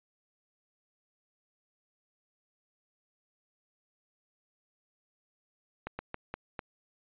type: slowing click train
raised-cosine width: 0.5 ms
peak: -21 dBFS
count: 5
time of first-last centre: 5.87-6.592 s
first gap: 120 ms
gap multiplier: 1.28
effects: resampled to 8000 Hz